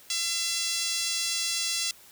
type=tone with high-pass filter; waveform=5% pulse; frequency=676 Hz; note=E5; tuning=43 cents sharp; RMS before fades=-29 dBFS; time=0.1-1.91 s; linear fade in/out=2 ms; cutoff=3100 Hz; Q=0.91; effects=white hiss -53 dBFS RMS until 2.11 s